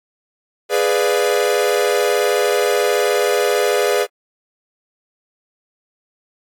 45% pulse chord, G# diminished seventh, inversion none, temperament equal, 415.3 / 493.9 / 587.3 / 698.5 Hz, G#4 / B4 / D5 / F5, 0 / 0 / 0 / 0 cents, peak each -18 / -19 / -21 / -24 dBFS, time 0.69-4.07 s, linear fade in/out 50 ms, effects AAC 64 kbps

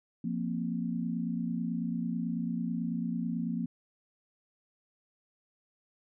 sine chord, F suspended fourth, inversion none, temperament just, 174.61 / 232.8 / 261.9 Hz, F3 / Bb3 / C4, 0 / -2 / +2 cents, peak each -34 / -33 / -38 dBFS, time 0.24-3.66 s, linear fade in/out 5 ms, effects none

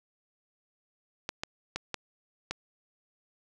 clicks, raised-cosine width 0.2 ms, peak -15 dBFS, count 5, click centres 1.291 / 1.435 / 1.76 / 1.943 / 2.51 s, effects 9-bit

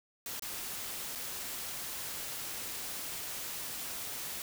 white noise with dropouts, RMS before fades -40 dBFS, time 0.26-4.42 s, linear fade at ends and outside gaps 1 ms, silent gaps 0.395-0.422 / 1.152-1.156 s, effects none

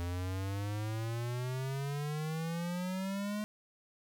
square exponential sweep, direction up, 86 to 212.5 Hz, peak -35 dBFS, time 0-3.44 s, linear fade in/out 0 ms, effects none

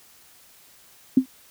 sine tone with exponential decay, 260.4 Hz, C4, 8 cents flat, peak -8 dBFS, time 1.17-1.26 s, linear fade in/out 5 ms, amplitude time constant 19 ms, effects white hiss -53 dBFS RMS until 1.5 s

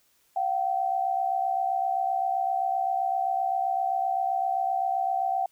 sine tone pair together, 698.5 / 766.2 Hz, F5 / G5, 0 / -40 cents, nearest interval major second, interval 160 cents, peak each -29 / -25 dBFS, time 0.36-5.46 s, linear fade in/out 5 ms, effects white hiss -66 dBFS RMS until 5.51 s

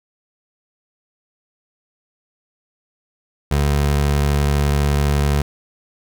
25% pulse tone, 71.9 Hz, D2, 36 cents flat, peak -11 dBFS, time 3.51-5.42 s, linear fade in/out 5 ms, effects none

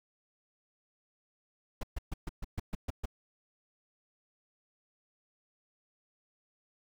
brown noise bursts, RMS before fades -34 dBFS, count 9, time 1.81-3.057 s, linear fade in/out 5 ms, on 23 ms, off 130 ms, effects none

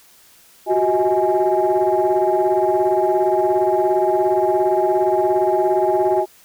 sine tone cluster, 363 / 380.2 / 634 / 834 Hz, F#4 / F#4 / D#5 / G#5, -33 / +47 / +32 / +7 cents, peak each -19 dBFS, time 0.66-6.26 s, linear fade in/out 50 ms, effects tanh soft clip ceiling -7 dBFS + white hiss -50 dBFS RMS until 6.44 s

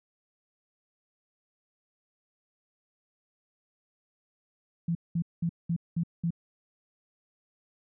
sine tone bursts, 168.6 Hz, E3, 39 cents sharp, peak -25 dBFS, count 6, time 4.88-6.306 s, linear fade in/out 5 ms, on 71 ms, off 200 ms, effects none

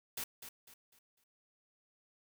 white noise with echo, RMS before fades -40 dBFS, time 0.17-0.24 s, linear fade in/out 5 ms, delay 250 ms, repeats 4, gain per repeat -9 dB, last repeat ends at 1.24 s, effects none

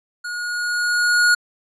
square tone with level ramp, 1443 Hz, F#6, 44 cents flat, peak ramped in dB -27 to -12 dBFS, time 0.24-1.35 s, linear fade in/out 10 ms, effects resampled to 22050 Hz

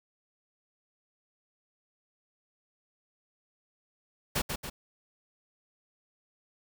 pink noise with echo, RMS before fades -29 dBFS, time 4.35-4.42 s, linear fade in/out 10 ms, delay 140 ms, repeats 2, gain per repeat -5 dB, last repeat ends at 4.7 s, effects none

